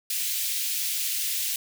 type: high-pass noise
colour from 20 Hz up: white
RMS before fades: -28 dBFS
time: 0.1-1.56 s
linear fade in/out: 2 ms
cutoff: 2300 Hz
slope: 24 dB/octave
effects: none